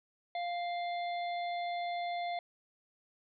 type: harmonic tone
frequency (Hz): 698.5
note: F5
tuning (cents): 0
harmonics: 1 / 3 / 5 / 6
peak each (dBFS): -34 / -44 / -49 / -53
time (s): 0.35-2.39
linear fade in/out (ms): 2
effects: none